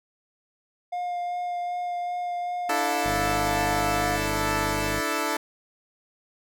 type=tone with vibrato; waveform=triangle; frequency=709 Hz; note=F5; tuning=26 cents sharp; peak=-25 dBFS; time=0.92-4.17 s; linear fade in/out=10 ms; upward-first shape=sine; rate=2.6 Hz; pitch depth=11 cents each way
type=chord; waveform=10% pulse; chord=D suspended second; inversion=none; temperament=equal; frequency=293.7 / 329.6 / 440 Hz; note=D4 / E4 / A4; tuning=0 / 0 / 0 cents; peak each=-21 dBFS; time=2.69-5.37 s; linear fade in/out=5 ms
type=tone; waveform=15% pulse; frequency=51 Hz; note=G#1; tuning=31 cents flat; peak=-24 dBFS; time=3.04-5.01 s; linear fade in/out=20 ms
effects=none